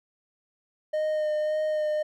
triangle tone with vibrato, 613 Hz, D#5, 26 cents flat, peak -22 dBFS, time 0.93-2.03 s, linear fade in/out 10 ms, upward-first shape sine, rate 1.8 Hz, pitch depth 16 cents each way, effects none

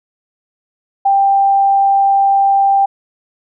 sine tone, 789 Hz, G5, 11 cents sharp, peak -8 dBFS, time 1.05-2.86 s, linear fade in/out 10 ms, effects none

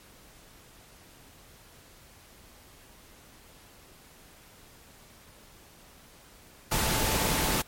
sine tone in noise, 880 Hz, A5, in tune, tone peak -37 dBFS, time 6.71-7.62 s, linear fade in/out 10 ms, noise pink, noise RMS -27 dBFS, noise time 6.71-7.62 s, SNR -13 dB, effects pink hiss -54 dBFS RMS until 7.67 s + MP3 64 kbps

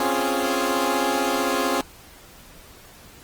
15% pulse chord, Db major seventh, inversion third, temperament equal, 261.6 / 277.2 / 349.2 / 415.3 Hz, C4 / Db4 / F4 / Ab4, 0 / 0 / 0 / 0 cents, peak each -20 dBFS, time 0-1.81 s, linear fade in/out 2 ms, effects pink hiss -47 dBFS RMS until 3.23 s + Opus 24 kbps

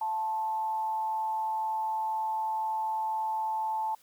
sine tone with frequency modulation, 878 Hz, A5, 4 cents flat, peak -28 dBFS, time 0.01-3.95 s, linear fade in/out 5 ms, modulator 187 Hz, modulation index 0.26, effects white hiss -62 dBFS RMS until 4.02 s

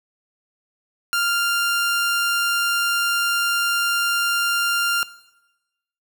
sawtooth tone, 1395 Hz, F6, 2 cents flat, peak -15 dBFS, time 1.13-5.03 s, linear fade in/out 0 ms, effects noise-tail reverb RT60 1.0 s tail -18 dB re dry

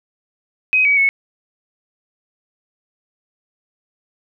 sine tone with pitch steps, 2522 / 2271 / 2203 Hz, D#7 / C#7 / C#7, +23 / +41 / -11 cents, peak -11 dBFS, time 0.73-1.09 s, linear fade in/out 0 ms, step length 120 ms, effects none

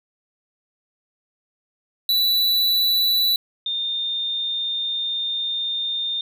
square / sine tone pair in turn, 3957 / 3629 Hz, B7 / A#7, +3 / -47 cents, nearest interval minor second, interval 150 cents, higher first, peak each -17 / -22 dBFS, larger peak first, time 2.09-3.36 / 3.66-6.21 s, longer second, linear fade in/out 2 ms, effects none

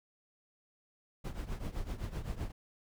brown noise with tremolo, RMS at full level -35 dBFS, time 1.24-2.52 s, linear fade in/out 10 ms, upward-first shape triangle, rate 7.8 Hz, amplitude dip 85%, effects none

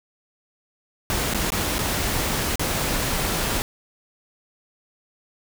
pink noise with dropouts, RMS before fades -24 dBFS, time 1.1-3.62 s, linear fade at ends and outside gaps 0 ms, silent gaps 1.337-1.346 / 1.503-1.52 / 1.783-1.79 / 2.557-2.595 s, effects none

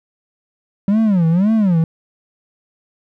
triangle tone with vibrato, 190.5 Hz, G3, 49 cents flat, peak -9 dBFS, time 0.88-1.84 s, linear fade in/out 2 ms, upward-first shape sine, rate 1.9 Hz, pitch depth 280 cents each way, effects none

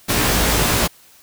pink noise with comb filter, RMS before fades -17 dBFS, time 0.08-0.88 s, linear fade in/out 20 ms, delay 17 ms, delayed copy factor +0.9, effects white hiss -49 dBFS RMS until 1.22 s

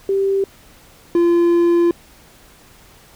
sine / triangle tone pair in turn, 391.2 / 343.5 Hz, G4 / F4, -4 / -29 cents, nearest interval major second, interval 225 cents, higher first, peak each -14 / -9 dBFS, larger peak second, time 0.09-0.44 / 1.15-1.91 s, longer second, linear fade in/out 2 ms, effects pink hiss -47 dBFS RMS until 3.15 s

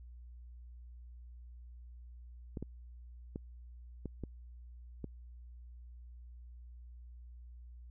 clicks, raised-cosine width 3 ms, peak -27 dBFS, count 6, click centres 2.572 / 2.626 / 3.359 / 4.057 / 4.237 / 5.043 s, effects added 60 Hz sine -49 dBFS peak until 7.9 s

